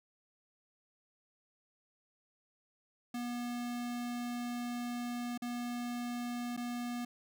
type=tone with dropouts; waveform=square; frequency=241.7 Hz; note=B3; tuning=37 cents flat; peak=-37 dBFS; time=3.14-7.05 s; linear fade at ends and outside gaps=5 ms; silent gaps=5.377-5.42 / 6.566-6.574 s; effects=none